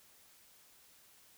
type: silence
effects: white hiss -63 dBFS RMS until 1.37 s